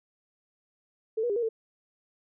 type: tone with pitch steps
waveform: sine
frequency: 441.6 / 482 / 405.2 / 474.7 / 447.2 Hz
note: A4 / B4 / G#4 / A#4 / A4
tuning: +6 / -42 / -43 / +31 / +28 cents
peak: -25 dBFS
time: 1.17-1.49 s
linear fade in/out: 10 ms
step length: 64 ms
effects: none